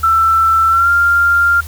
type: tone with pitch glide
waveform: sine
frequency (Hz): 1334 to 1393.9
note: E6 to F6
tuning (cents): +20 to -4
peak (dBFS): -8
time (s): 0.03-1.61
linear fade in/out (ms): 10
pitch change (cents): +76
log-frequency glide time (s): 0.69-0.9
effects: added 78 Hz sine -26 dBFS peak until 1.67 s + white hiss -36 dBFS RMS until 1.67 s